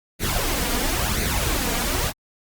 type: noise with flanger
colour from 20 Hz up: pink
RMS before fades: -23 dBFS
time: 0.19-2.13 s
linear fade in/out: 50 ms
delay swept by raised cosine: 0.46 to 4.26 ms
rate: 0.97 Hz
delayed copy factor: +0.65
effects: Opus 48 kbps